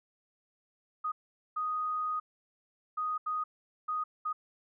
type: tone bursts at uneven times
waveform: sine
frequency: 1244.5 Hz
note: D#6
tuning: in tune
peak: -30 dBFS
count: 6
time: 1.04-1.12 / 1.56-2.2 / 2.97-3.18 / 3.26-3.44 / 3.88-4.04 / 4.25-4.33 s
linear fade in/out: 10 ms
effects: none